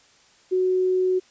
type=tone; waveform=sine; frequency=370 Hz; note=F#4; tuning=in tune; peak=-18 dBFS; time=0.51-1.2 s; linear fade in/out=20 ms; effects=white hiss -56 dBFS RMS until 1.3 s + resampled to 16000 Hz